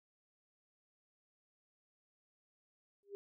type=tone with exponential growth; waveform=sine; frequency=402 Hz; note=G4; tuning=44 cents sharp; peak=-39 dBFS; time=3.03-3.15 s; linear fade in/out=0 ms; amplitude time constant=26 ms; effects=none